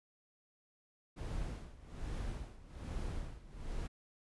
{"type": "noise with tremolo", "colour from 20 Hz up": "brown", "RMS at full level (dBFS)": -39, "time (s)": [1.16, 3.88], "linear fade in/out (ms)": 20, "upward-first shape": "sine", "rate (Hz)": 1.2, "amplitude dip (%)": 85, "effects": ["resampled to 24000 Hz"]}